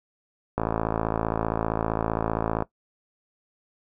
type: click train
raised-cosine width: 1 ms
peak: -10 dBFS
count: 114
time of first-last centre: 0.58-2.623 s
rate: 55.3 Hz
effects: noise-tail reverb RT60 0.1 s tail -18 dB re dry